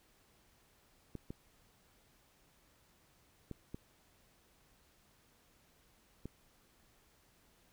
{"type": "clicks", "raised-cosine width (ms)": 3, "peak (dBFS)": -30, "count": 5, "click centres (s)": [1.153, 1.305, 3.513, 3.745, 6.256], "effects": ["pink hiss -69 dBFS RMS until 7.72 s"]}